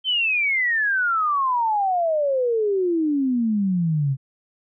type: exponential sweep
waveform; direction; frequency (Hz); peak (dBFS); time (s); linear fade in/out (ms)
sine; down; 3136 to 130.81; -18; 0.04-4.17; 50
effects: none